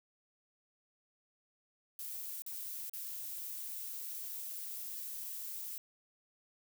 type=noise with dropouts; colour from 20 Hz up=violet; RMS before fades=-43 dBFS; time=1.99-5.78 s; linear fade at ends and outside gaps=1 ms; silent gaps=2.421-2.463 / 2.896-2.934 s; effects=none